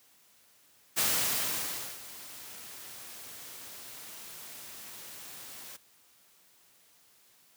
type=noise with ADSR envelope; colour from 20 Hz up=white; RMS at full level=-27 dBFS; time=0.96-5.77 s; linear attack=24 ms; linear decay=1000 ms; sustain=-19 dB; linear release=12 ms; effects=white hiss -63 dBFS RMS until 7.56 s + high-pass 80 Hz 12 dB/octave